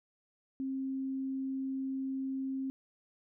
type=tone; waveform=sine; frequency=266.7 Hz; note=C4; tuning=33 cents sharp; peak=-33 dBFS; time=0.6-2.7 s; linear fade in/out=0 ms; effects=none